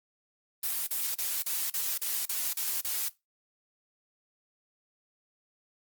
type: noise bursts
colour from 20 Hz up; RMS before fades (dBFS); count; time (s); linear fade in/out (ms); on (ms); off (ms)
blue; -31; 9; 0.63-3.086; 5; 240; 37
effects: noise-tail reverb RT60 0.2 s tail -19 dB re dry + Opus 24 kbps